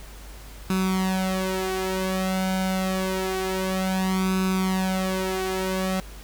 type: tone with flanger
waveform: sawtooth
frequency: 188.2 Hz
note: F#3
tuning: 30 cents sharp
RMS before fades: -25 dBFS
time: 0.7-6 s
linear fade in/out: 0 ms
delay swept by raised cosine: 0.78 to 3.98 ms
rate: 0.27 Hz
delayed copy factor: +0.75
effects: added 50 Hz sine -40 dBFS peak until 6.23 s + pink hiss -46 dBFS RMS until 6.23 s